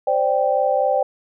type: chord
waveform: sine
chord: C suspended second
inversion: none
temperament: equal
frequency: 523.3 / 587.3 / 784 Hz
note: C5 / D5 / G5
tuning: 0 / 0 / 0 cents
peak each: -20 dBFS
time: 0.07-1.03 s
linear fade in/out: 5 ms
effects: none